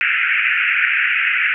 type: band-pass noise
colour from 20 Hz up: white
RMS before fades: -17 dBFS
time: 0.01-1.54 s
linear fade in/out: 0 ms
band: 1400 to 2700 Hz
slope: 96 dB/octave
effects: none